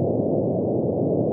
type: band-pass noise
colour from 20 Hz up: white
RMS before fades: -22 dBFS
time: 0-1.32 s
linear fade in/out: 0 ms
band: 100 to 610 Hz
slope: 48 dB/octave
effects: none